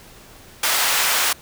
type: high-pass noise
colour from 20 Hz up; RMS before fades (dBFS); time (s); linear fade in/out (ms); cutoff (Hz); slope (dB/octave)
pink; -19; 0.63-1.33; 5; 1000; 12
effects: pink hiss -45 dBFS RMS until 1.41 s